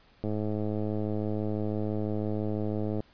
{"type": "click train", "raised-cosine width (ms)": 2, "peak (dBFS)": -19, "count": 294, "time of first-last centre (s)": [0.24, 3.004], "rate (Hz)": 106, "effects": ["pink hiss -61 dBFS RMS until 3.13 s", "resampled to 11025 Hz"]}